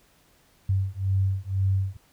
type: beating tone pair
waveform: sine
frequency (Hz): 95.3 / 97.3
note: G2 / G2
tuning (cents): -48 / -12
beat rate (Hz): 2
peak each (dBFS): -25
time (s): 0.69-1.97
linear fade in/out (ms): 5
effects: pink hiss -61 dBFS RMS until 2.12 s